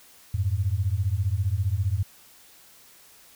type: beating tone pair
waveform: sine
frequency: 89.2 / 104.2 Hz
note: F2 / G#2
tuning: +37 / +6 cents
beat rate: 15 Hz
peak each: -25 / -25 dBFS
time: 0.34-2.03 s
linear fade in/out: 5 ms
effects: white hiss -53 dBFS RMS until 3.35 s